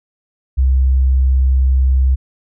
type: tone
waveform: sine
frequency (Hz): 65.41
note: C2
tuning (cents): 0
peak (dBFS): -9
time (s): 0.57-2.16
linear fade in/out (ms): 20
effects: none